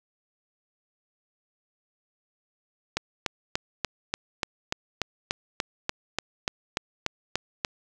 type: click train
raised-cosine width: 0.2 ms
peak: -8 dBFS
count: 17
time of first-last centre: 2.97-7.648 s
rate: 3.42 Hz
effects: none